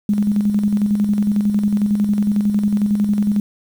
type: tone with tremolo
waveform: sine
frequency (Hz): 206.5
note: G#3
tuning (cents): -10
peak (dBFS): -12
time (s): 0.09-3.4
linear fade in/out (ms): 2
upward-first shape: square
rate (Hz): 11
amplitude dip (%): 45
effects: 7-bit